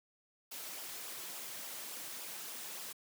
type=noise with flanger; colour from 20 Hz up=white; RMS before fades=-45 dBFS; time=0.51-2.93 s; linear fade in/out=10 ms; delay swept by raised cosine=0.47 to 4.27 ms; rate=3.5 Hz; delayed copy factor=-0.5; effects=high-pass 200 Hz 12 dB/octave